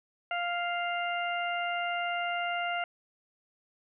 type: harmonic tone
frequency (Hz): 698.5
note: F5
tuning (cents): 0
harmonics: 1 / 2 / 3 / 4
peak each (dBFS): -32 / -35 / -37 / -38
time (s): 0.31-2.84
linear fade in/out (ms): 2
effects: none